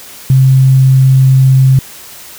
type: tone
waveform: sine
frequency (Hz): 132.3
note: C3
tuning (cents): +20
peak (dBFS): -3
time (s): 0.3-1.79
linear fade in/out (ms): 2
effects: white hiss -32 dBFS RMS until 2.38 s